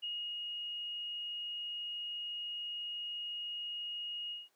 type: tone with ADSR envelope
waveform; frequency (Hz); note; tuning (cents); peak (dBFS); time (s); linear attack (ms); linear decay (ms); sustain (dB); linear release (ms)
sine; 2873; F7; +48; -36; 0.02-4.49; 21; 320; -2; 180
effects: pink hiss -74 dBFS RMS until 4.55 s + high-pass 400 Hz 12 dB/octave